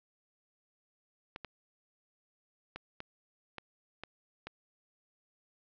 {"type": "clicks", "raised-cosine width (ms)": 0.3, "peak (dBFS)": -25, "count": 7, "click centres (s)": [1.361, 1.447, 2.76, 3.004, 3.583, 4.036, 4.47], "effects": ["low-pass 5000 Hz 12 dB/octave"]}